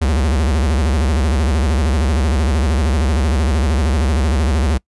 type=tone with vibrato; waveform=square; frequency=71.8 Hz; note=D2; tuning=39 cents flat; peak=-14 dBFS; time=0.01-4.78 s; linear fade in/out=10 ms; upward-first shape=sine; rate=13 Hz; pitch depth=240 cents each way; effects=noise-tail reverb RT60 0.1 s tail -24 dB re dry + resampled to 24000 Hz